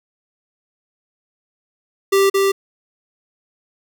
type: tone with echo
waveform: square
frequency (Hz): 392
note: G4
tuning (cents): 0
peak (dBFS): -12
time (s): 2.12-2.3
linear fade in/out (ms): 10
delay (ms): 220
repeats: 1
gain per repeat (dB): -2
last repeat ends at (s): 2.52
effects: none